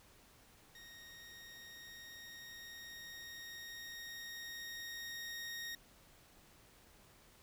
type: tone with level ramp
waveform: 20% pulse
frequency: 1864.7 Hz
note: A#6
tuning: in tune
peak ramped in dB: -49 to -37 dBFS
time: 0.75-5.75 s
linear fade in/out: 2 ms
effects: pink hiss -64 dBFS RMS until 7.42 s